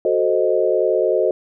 sine chord, F# diminished seventh, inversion none, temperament equal, 370 / 440 / 523.3 / 622.3 Hz, F#4 / A4 / C5 / Eb5, 0 / 0 / 0 / 0 cents, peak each -20 dBFS, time 0.05-1.31 s, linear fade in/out 2 ms, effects none

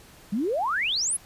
sine exponential sweep, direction up, 187.3 to 11380 Hz, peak -23 dBFS, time 0.32-1.17 s, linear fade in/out 10 ms, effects pink hiss -51 dBFS RMS until 1.25 s + resampled to 32000 Hz

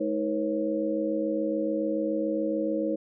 sine tone cluster, 213.6 / 317.5 / 478 / 545 Hz, G#3 / D#4 / A#4 / C#5, +49 / +35 / +43 / -29 cents, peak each -34 / -28 / -33 / -30 dBFS, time 0-2.96 s, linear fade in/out 10 ms, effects none

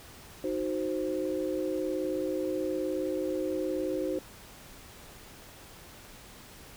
sine chord, C diminished, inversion first, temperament equal, 311.1 / 370 / 523.3 Hz, Eb4 / Gb4 / C5, 0 / 0 / 0 cents, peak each -33 / -33 / -33 dBFS, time 0.44-4.19 s, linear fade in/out 2 ms, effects pink hiss -50 dBFS RMS until 6.76 s

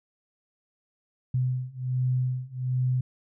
sine beating tone pair, 126.6 / 127.9 Hz, B2 / C3, +43 / -39 cents, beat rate 1.3 Hz, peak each -28 / -27 dBFS, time 1.34-3.01 s, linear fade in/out 5 ms, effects none

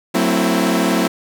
sawtooth chord, F# half-diminished seventh, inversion none, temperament equal with one note detuned, 185 / 225.4 / 261.6 / 329.6 Hz, F#3 / A3 / C4 / E4, 0 / +42 / 0 / 0 cents, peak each -16 dBFS, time 0.14-1.08 s, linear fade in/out 10 ms, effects none

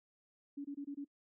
sine tone bursts, 283.8 Hz, C#4, 41 cents sharp, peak -39 dBFS, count 5, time 0.57-1.047 s, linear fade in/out 10 ms, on 77 ms, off 23 ms, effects noise-tail reverb RT60 0.1 s tail -21 dB re dry

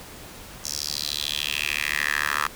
10% pulse tone with high-pass filter sweep, 73.42 Hz, D2, in tune, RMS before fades -27 dBFS, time 0.64-2.47 s, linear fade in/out 5 ms, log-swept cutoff 5900 to 1300 Hz, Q 4, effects pink hiss -42 dBFS RMS until 2.55 s

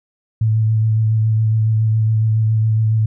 sine tone with vibrato, 110 Hz, A2, in tune, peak -12 dBFS, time 0.41-3.06 s, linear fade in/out 5 ms, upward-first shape sine, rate 7.2 Hz, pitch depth 19 cents each way, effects none

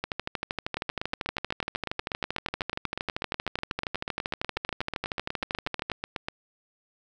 two click trains, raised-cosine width 0.3 ms, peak -14 / -13 dBFS, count 46 / 76, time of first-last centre 0.77-6.285 / 0.04-5.899 s, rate 8.16 / 12.8 Hz, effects none

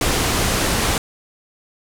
pink low-pass noise, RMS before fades -19 dBFS, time 0.01-0.98 s, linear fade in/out 2 ms, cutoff 12000 Hz, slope 24 dB/octave, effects none

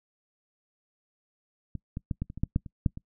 clicks, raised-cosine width 5 ms, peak -23 / -21 / -17 / -18 / -28 / -26 / -13 / -12 / -29 / -11 / -26 dBFS, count 11, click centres 1.753 / 1.971 / 2.112 / 2.22 / 2.301 / 2.376 / 2.435 / 2.561 / 2.662 / 2.862 / 2.974 s, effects noise-tail reverb RT60 0.1 s tail -24 dB re dry

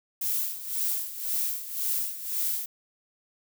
violet noise with tremolo, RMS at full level -27 dBFS, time 0.21-2.66 s, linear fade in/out 5 ms, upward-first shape sine, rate 1.9 Hz, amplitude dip 75%, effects none

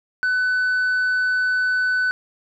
sine tone with tanh clipping, 1500 Hz, F#6, 23 cents sharp, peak -18 dBFS, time 0.23-2.11 s, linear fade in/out 0 ms, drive 2 dB, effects none

